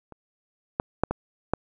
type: clicks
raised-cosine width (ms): 1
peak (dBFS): -29 / -9 / -6 / -12 / -8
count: 5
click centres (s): 0.123 / 0.799 / 1.036 / 1.11 / 1.536
effects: none